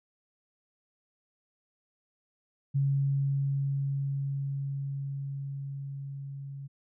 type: tone with level ramp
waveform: sine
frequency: 138.59 Hz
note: C#3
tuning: in tune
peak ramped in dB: -23 to -38 dBFS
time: 2.74-6.68 s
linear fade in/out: 20 ms
effects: none